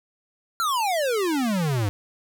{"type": "exponential sweep", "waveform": "square", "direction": "down", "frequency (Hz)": [1396.9, 96.9], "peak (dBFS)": -22, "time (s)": [0.6, 1.89], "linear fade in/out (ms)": 0, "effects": []}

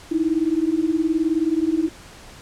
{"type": "beating tone pair", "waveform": "sine", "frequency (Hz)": [310, 329], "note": ["D#4", "E4"], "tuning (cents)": [-6, -3], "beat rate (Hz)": 19, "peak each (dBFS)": [-21, -20], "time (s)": [0.11, 1.89], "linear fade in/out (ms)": 10, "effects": ["pink hiss -43 dBFS RMS until 2.41 s", "low-pass 9000 Hz 12 dB/octave"]}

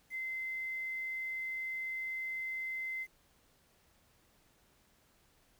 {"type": "tone with quantisation", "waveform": "sine", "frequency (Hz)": 2066, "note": "C7", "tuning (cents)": -22, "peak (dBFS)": -36, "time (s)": [0.1, 3.07], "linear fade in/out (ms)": 50, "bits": 10, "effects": ["pink hiss -69 dBFS RMS until 5.59 s"]}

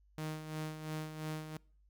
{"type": "tone with tremolo", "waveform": "sawtooth", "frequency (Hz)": 155.56, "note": "D#3", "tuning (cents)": 0, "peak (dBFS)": -33, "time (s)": [0.18, 1.57], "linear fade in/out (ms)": 0, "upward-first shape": "sine", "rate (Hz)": 2.9, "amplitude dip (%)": 60, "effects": ["noise-tail reverb RT60 0.5 s tail -25 dB re dry", "added 50 Hz sine -64 dBFS peak until 1.89 s"]}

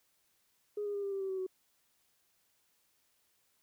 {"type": "tone with pitch steps", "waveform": "sine", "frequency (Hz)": [415.3, 409.1, 403, 397, 391.1, 385.3, 379.5, 373.9], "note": ["G#4", "G#4", "G4", "G4", "G4", "G4", "F#4", "F#4"], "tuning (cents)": [0, -26, 48, 22, -4, -30, 44, 18], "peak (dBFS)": -33, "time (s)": [0.77, 1.466], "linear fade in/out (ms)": 5, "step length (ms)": 87, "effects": ["tanh soft clip ceiling -29 dBFS", "white hiss -74 dBFS RMS until 3.62 s"]}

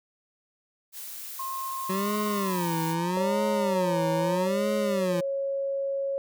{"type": "noise", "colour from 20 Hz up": "blue", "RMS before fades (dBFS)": -39, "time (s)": [0.92, 2.96], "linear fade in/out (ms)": 50}
{"type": "tone with pitch glide", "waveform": "sine", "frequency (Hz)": [1064, 926.3], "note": ["C6", "A#5"], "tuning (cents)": [29, -11], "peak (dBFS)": -31, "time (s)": [1.39, 4.47], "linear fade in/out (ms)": 5, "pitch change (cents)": -240, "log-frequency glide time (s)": [2.43, 2.65]}
{"type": "tone with vibrato", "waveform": "25% pulse", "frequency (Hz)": 185, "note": "F#3", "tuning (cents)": 0, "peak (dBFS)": -23, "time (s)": [1.89, 5.21], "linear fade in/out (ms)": 10, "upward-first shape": "sine", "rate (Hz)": 0.79, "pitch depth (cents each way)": 220}
{"type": "tone", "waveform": "sine", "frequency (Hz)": 550, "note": "C#5", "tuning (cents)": -14, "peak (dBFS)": -26, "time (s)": [3.17, 6.18], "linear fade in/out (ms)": 0}
{"effects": []}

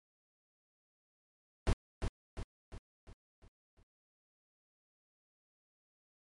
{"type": "noise with echo", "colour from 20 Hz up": "brown", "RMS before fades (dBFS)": -28, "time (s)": [1.67, 1.73], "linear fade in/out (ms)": 0, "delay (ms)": 350, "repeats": 6, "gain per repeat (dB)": -6, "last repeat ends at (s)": 3.83, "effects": ["MP3 48 kbps"]}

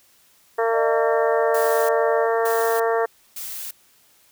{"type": "harmonic tone", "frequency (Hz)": 227.9, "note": "A#3", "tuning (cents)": -39, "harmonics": [2, 3, 4, 5, 6, 7, 8], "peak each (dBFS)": [-20, -24, -28, -29, -32, -34, -31], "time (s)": [0.58, 3.06], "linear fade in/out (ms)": 10}
{"type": "tone with pitch glide", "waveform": "sine", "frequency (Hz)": [609, 603.4], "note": ["D#5", "D5"], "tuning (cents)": [-37, 47], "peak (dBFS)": -22, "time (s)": [0.72, 2.28], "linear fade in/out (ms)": 50, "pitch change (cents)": -16, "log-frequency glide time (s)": [1.09, 1.71]}
{"type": "noise bursts", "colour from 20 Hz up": "blue", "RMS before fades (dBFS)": -32, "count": 3, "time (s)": [1.54, 3.71], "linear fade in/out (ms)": 5, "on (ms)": 350, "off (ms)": 560}
{"effects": ["white hiss -57 dBFS RMS until 4.31 s"]}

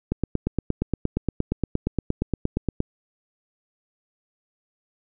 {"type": "click train", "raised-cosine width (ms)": 3, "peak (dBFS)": -9, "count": 24, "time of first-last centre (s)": [0.12, 2.804], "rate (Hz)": 8.57, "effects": []}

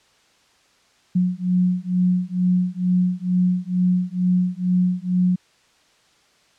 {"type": "beating tone pair", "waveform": "sine", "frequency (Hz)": [180, 182.2], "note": ["F#3", "F#3"], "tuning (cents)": [-47, -26], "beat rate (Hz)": 2.2, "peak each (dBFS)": -20, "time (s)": [1.15, 5.36], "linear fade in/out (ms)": 10, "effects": ["white hiss -58 dBFS RMS until 6.58 s", "low-pass 6000 Hz 12 dB/octave"]}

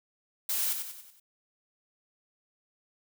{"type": "noise with echo", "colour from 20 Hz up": "blue", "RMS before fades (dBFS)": -30, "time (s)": [0.49, 0.73], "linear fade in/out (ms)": 5, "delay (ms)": 94, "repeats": 5, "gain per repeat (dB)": -6, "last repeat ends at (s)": 1.2, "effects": []}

